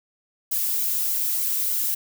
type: noise with flanger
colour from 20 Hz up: violet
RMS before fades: -24 dBFS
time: 0.51-1.95 s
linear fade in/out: 10 ms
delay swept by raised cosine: 1.1 to 2.6 ms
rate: 3.3 Hz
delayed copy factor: -0.65
effects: none